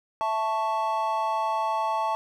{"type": "chord", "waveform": "triangle", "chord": "A major", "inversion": "second", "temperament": "equal", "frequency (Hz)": [659.3, 880, 1108.7], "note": ["E5", "A5", "C#6"], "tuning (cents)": [0, 0, 0], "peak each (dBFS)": [-29, -24, -28], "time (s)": [0.21, 2.15], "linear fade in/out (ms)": 0, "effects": []}